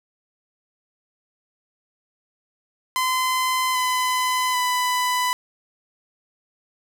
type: tone with pitch steps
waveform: sawtooth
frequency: 1026 / 1011.3 / 996.8 Hz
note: C6 / B5 / B5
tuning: -34 / +41 / +16 cents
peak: -16 dBFS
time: 2.96-5.33 s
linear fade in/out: 0 ms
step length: 790 ms
effects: none